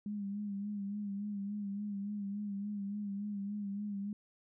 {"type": "tone with vibrato", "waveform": "sine", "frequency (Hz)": 203.1, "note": "G#3", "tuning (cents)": -38, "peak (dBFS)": -36, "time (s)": [0.06, 4.13], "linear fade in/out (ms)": 2, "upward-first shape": "sine", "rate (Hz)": 3.5, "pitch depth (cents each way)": 49, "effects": []}